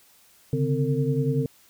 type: tone cluster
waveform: sine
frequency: 136 / 146.5 / 257.7 / 453.6 Hz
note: C#3 / D3 / C4 / A#4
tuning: -33 / -4 / -26 / -47 cents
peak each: -25 / -26 / -28 / -28 dBFS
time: 0.53-1.46 s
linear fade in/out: 2 ms
effects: white hiss -57 dBFS RMS until 1.69 s